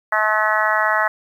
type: harmonic tone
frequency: 214.8 Hz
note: A3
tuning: 41 cents flat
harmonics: 3 / 4 / 5 / 6 / 7 / 8 / 9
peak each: -23 / -23 / -23 / -23 / -23 / -23 / -23 dBFS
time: 0.12-1.08 s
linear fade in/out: 5 ms
effects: 8-bit